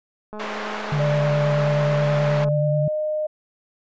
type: click train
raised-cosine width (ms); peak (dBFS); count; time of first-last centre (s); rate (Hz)
1; -22; 458; 0.33-2.486; 212
type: band-pass noise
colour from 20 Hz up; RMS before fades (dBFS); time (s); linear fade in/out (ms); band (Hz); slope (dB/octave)
white; -31; 0.39-2.45; 10; 450 to 1600; 12
type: tone with vibrato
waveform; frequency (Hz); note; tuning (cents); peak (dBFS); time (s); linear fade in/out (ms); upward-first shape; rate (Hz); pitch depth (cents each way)
sine; 146.83; D3; 0; -19; 0.92-2.88; 2; sine; 9.4; 30
type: tone with pitch glide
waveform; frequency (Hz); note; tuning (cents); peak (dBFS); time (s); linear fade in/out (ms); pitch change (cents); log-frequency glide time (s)
sine; 590 to 612.6; D5 to D#5; +8 to -27; -21; 0.99-3.27; 10; +65; 2.31-2.91
effects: resampled to 16000 Hz